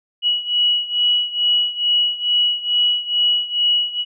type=beating tone pair; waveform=sine; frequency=2924 / 2926.3 Hz; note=F#7 / F#7; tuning=-21 / -20 cents; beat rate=2.3 Hz; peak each=-17 / -20 dBFS; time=0.22-4.05 s; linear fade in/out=50 ms; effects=none